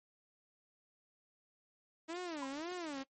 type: tone with vibrato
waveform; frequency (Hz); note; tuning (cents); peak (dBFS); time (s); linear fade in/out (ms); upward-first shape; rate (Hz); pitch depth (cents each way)
sawtooth; 312.6; D#4; +8; -36; 2.08-3.04; 20; sine; 1.9; 260
type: tone with exponential decay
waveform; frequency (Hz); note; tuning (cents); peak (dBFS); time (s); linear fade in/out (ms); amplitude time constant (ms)
sine; 1016; B5; +49; -38; 2.42-2.52; 5; 20
effects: noise-tail reverb RT60 0.1 s tail -21 dB re dry + MP3 32 kbps